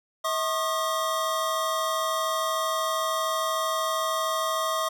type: tone cluster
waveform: square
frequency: 643 / 1085 / 1218 Hz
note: E5 / C#6 / D#6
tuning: -43 / -37 / -37 cents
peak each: -30 dBFS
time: 0.24-4.89 s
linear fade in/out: 10 ms
effects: none